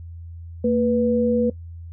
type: tone pair together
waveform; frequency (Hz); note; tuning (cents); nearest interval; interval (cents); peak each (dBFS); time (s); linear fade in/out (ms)
sine; 227.4 / 490.8; A#3 / B4; -43 / -11; octave + minor second; 1332; -19; 0.64-1.5; 5
effects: noise-tail reverb RT60 0.1 s tail -19 dB re dry + added 84 Hz sine -34 dBFS peak until 1.92 s